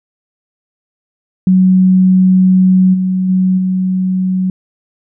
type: tone with level steps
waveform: sine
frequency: 186 Hz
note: F#3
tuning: 9 cents sharp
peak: -5 / -11 / -8 / -11 dBFS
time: 1.47-4.5 s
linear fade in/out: 2 ms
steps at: 2.93 / 3.28 / 3.57 s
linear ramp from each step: 20 ms
effects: none